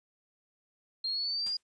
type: exponential sweep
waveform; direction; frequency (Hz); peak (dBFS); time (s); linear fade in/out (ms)
sine; up; 4186 to 4882; -30; 1.04-1.57; 5
type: noise with exponential decay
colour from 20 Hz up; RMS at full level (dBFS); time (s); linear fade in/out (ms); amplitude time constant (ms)
white; -42; 1.46-1.63; 5; 36
effects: resampled to 22050 Hz